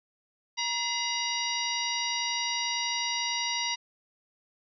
harmonic tone with a mistuned harmonic, 951 Hz, A#5, 34 cents sharp, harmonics 1 / 2 / 3 / 4 / 5 / 6, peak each -35 / -35 / -35 / -35 / -35 / -35 dBFS, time 0.57-3.76 s, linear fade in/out 20 ms, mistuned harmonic 2, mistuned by +120 cents, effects none

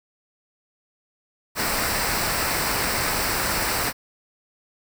pink noise with comb filter, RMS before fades -24 dBFS, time 1.55-3.93 s, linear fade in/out 50 ms, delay 0.3 ms, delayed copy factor -0.55, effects none

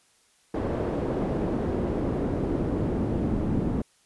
brown noise with band-pass filter sweep, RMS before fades -27 dBFS, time 0.54-3.82 s, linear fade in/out 5 ms, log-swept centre 460 to 250 Hz, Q 1.1, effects white hiss -63 dBFS RMS until 4.05 s + resampled to 24000 Hz

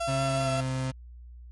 35% pulse tone with vibrato, 673 Hz, E5, 36 cents sharp, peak -26 dBFS, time 0-0.61 s, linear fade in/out 10 ms, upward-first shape square, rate 5.3 Hz, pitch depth 12 cents each way
35% pulse tone with pitch glide, 135.5 to 130.73 Hz, C#3 to C3, -39 to -1 cents, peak -26 dBFS, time 0.07-0.92 s, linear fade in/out 20 ms, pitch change -62 cents, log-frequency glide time 0.36-0.5 s
effects added 60 Hz sine -43 dBFS peak until 1.51 s + MP3 48 kbps

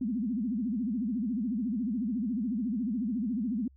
sine tone with vibrato, 228.7 Hz, A#3, 33 cents flat, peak -28 dBFS, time 0.01-3.68 s, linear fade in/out 5 ms, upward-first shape sine, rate 14 Hz, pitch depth 240 cents each way, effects added 67 Hz sine -55 dBFS peak until 3.76 s

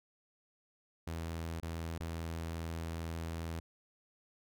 sawtooth tone with dropouts, 82.41 Hz, E2, in tune, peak -34 dBFS, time 1.07-3.6 s, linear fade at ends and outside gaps 5 ms, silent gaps 1.601-1.626 / 1.981-2.002 s, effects none

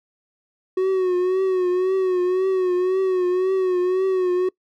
triangle tone with vibrato, 370 Hz, F#4, in tune, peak -15 dBFS, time 0.77-4.49 s, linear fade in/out 5 ms, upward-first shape triangle, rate 1.9 Hz, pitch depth 64 cents each way, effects noise-tail reverb RT60 0.1 s tail -24 dB re dry

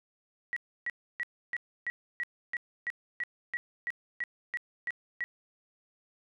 sine tone bursts, 1924 Hz, B6, 46 cents flat, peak -30 dBFS, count 15, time 0.53-5.24 s, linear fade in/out 0 ms, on 34 ms, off 300 ms, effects none

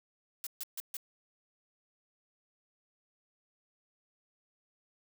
blue noise bursts, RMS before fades -39 dBFS, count 4, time 0.44-0.968 s, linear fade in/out 0 ms, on 27 ms, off 140 ms, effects none

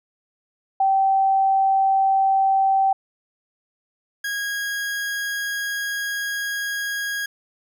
sine / 40% pulse tone pair in turn, 775 / 1642.2 Hz, G5 / G#6, -20 / -20 cents, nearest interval octave + minor second, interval 1300 cents, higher second, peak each -15 / -23 dBFS, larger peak first, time 0.8-2.93 / 4.24-7.26 s, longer second, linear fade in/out 5 ms, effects none

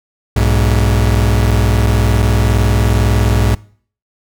40% pulse tone pair together, 61.74 / 103.83 Hz, B1 / G#2, 0 / 0 cents, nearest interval major sixth, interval 900 cents, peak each -12 dBFS, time 0.36-3.55 s, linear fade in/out 5 ms, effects noise-tail reverb RT60 0.5 s tail -22 dB re dry

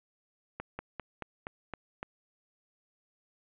slowing click train, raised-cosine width 0.5 ms, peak -22 dBFS, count 7, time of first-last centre 0.6-2.029 s, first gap 190 ms, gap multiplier 1.09, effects resampled to 8000 Hz + 8-bit

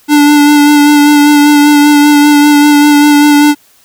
square tone with vibrato, 293 Hz, D4, 4 cents flat, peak -3 dBFS, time 0.08-3.55 s, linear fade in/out 50 ms, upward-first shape sine, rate 5.1 Hz, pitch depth 19 cents each way, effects white hiss -46 dBFS RMS until 3.84 s

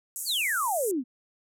white band-pass noise, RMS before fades -35 dBFS, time 0.16-0.91 s, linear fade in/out 0 ms, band 6800 to 13000 Hz, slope 48 dB/octave
sine exponential sweep, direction down, 4900 to 231.5 Hz, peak -25 dBFS, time 0.25-1.04 s, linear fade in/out 50 ms
effects none

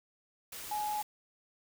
sine tone in noise, 841 Hz, G#5, 22 cents sharp, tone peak -32 dBFS, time 0.71-1.02 s, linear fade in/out 5 ms, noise white, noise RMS -44 dBFS, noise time 0.52-1.03 s, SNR +9 dB, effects none

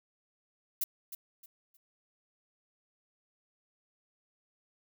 violet noise with echo, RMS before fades -31 dBFS, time 0.81-0.84 s, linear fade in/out 5 ms, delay 310 ms, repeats 3, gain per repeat -11 dB, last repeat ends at 1.77 s, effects none

